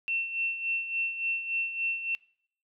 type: tone with tremolo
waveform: sine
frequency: 2700 Hz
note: E7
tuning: 41 cents sharp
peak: -26 dBFS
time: 0.08-2.15 s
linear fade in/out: 0 ms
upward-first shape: sine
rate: 3.5 Hz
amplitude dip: 65%
effects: noise-tail reverb RT60 0.6 s tail -23 dB re dry